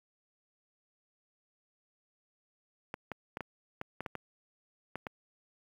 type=clicks; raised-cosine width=0.5 ms; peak=-22 dBFS; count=10; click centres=2.941 / 3.117 / 3.371 / 3.407 / 3.814 / 4.006 / 4.062 / 4.153 / 4.956 / 5.068 s; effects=high-pass 80 Hz 12 dB/octave + 9-bit